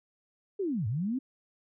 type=linear two-way sweep; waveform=sine; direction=down then up; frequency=417.5 to 98 to 273.5 Hz; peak=-28 dBFS; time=0.59-1.19 s; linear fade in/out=10 ms; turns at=0.87 s; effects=none